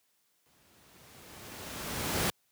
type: noise with exponential growth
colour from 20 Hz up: pink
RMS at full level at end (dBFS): -28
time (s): 0.46-2.3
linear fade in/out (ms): 0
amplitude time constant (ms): 400
effects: white hiss -73 dBFS RMS until 2.51 s + high-pass 80 Hz 12 dB/octave